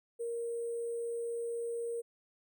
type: tone with sample-and-hold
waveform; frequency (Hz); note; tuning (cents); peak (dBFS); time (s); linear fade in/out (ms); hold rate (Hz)
sine; 468; A#4; +7; -34; 0.19-2.02; 20; 8820
effects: none